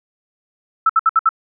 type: tone bursts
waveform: sine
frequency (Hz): 1318.5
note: E6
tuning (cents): 0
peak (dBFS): -9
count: 5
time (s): 0.86-1.291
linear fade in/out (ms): 5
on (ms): 35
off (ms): 64
effects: none